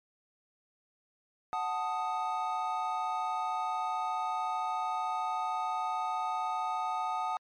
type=chord; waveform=triangle; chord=D# diminished; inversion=first; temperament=equal; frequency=740 / 880 / 1244.5 Hz; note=F#5 / A5 / D#6; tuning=0 / 0 / 0 cents; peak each=-33 dBFS; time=1.53-7.37 s; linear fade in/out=0 ms; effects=MP3 48 kbps